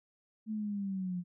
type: linear sweep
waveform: sine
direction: down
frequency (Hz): 220 to 174.6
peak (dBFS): -33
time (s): 0.46-1.24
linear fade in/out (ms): 50
effects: none